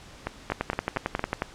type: two click trains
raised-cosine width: 0.5 ms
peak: -10 / -13 dBFS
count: 11 / 5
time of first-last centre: 0.52-1.421 / 0.27-1.194 s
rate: 11.1 / 4.33 Hz
effects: pink hiss -48 dBFS RMS until 1.54 s + low-pass 7000 Hz 12 dB/octave